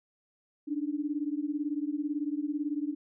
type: beating tone pair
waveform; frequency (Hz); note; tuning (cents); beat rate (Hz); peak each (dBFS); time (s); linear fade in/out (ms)
sine; 287.4 / 305.4; D4 / D#4; -37 / -32; 18; -32 / -33; 0.67-2.95; 20
effects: none